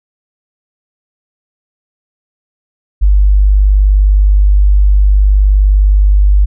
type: tone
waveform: sine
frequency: 49.71 Hz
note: G1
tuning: 25 cents sharp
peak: -4 dBFS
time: 3.01-6.46 s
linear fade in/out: 20 ms
effects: none